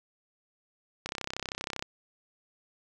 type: click train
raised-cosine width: 0.2 ms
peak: -16 dBFS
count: 26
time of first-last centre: 1.06-1.825 s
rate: 32.7 Hz
effects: none